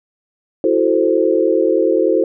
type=chord; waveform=sine; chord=F# half-diminished seventh; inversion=third; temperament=equal; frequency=329.6 / 370 / 440 / 523.3 Hz; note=E4 / F#4 / A4 / C5; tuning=0 / 0 / 0 / 0 cents; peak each=-17 dBFS; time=0.64-2.24 s; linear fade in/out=2 ms; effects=none